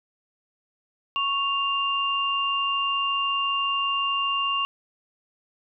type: tone pair together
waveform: sine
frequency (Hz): 1108.7 / 2794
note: C#6 / F7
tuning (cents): 0 / 0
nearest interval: octave + major third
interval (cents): 1600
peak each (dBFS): -25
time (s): 1.16-4.65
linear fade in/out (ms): 0
effects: none